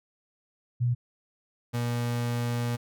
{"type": "tone pair in turn", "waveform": ["sine", "35% pulse"], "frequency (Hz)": [121.5, 119.69], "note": ["B2", "A#2"], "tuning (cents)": [-28, 46], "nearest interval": "unison", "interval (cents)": 26, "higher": "first", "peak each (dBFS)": [-22, -25], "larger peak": "first", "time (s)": [[0.8, 0.95], [1.73, 2.77]], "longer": "second", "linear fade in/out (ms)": 20, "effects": []}